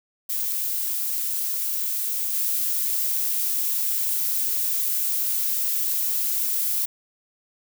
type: noise with level steps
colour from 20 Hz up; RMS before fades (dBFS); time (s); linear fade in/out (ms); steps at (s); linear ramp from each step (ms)
violet; -26 / -24; 0.29-6.86; 10; 2.33; 20
effects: none